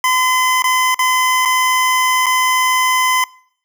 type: tone with dropouts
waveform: 25% pulse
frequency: 1021 Hz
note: C6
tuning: 43 cents flat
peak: -8 dBFS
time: 0.04-3.24 s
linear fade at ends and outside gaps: 2 ms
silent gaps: 0.622-0.641 / 0.945-0.991 / 1.452-1.456 / 2.26-2.265 s
effects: noise-tail reverb RT60 0.6 s tail -24 dB re dry